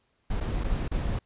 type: noise with dropouts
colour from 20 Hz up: brown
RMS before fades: -28 dBFS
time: 0.3-1.19 s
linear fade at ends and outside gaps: 5 ms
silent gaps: 0.403-0.408 / 0.638-0.642 / 0.88-0.914 s
effects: pink hiss -71 dBFS RMS until 1.25 s + resampled to 8000 Hz